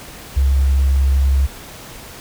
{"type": "tone with ADSR envelope", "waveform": "sine", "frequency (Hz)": 67.8, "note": "C#2", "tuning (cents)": -38, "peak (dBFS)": -9, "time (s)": [0.36, 1.47], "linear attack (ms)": 18, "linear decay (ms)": 7, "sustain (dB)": -2, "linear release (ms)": 17, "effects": ["pink hiss -36 dBFS RMS until 2.2 s"]}